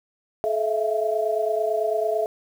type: tone cluster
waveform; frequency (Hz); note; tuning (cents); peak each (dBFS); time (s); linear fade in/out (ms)
sine; 430.1 / 647 / 676; A4 / E5 / E5; -39 / -32 / +43; -25; 0.44-2.26; 0
effects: 8-bit